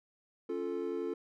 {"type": "chord", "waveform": "triangle", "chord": "Db augmented", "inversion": "none", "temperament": "equal", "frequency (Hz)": [277.2, 349.2, 440], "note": ["Db4", "F4", "A4"], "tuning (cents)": [0, 0, 0], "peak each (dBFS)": [-39, -35, -35], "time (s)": [0.49, 1.14], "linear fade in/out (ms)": 5, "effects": []}